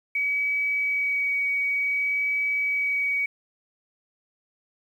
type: tone with vibrato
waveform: sine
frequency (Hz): 2268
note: C#7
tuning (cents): +39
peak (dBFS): -22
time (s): 0.15-3.26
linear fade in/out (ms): 5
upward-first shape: sine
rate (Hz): 0.55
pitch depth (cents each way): 9
effects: 9-bit